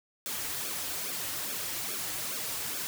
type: noise with flanger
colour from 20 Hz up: white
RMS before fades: -35 dBFS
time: 0.26-2.87 s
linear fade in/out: 0 ms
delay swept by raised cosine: 0.99 to 5.09 ms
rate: 2.4 Hz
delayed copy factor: -0.8
effects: none